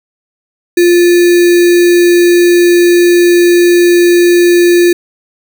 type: tone with sample-and-hold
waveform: sine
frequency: 349.2 Hz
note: F4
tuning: in tune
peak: -3 dBFS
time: 0.77-4.93 s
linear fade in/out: 5 ms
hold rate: 2100 Hz
effects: none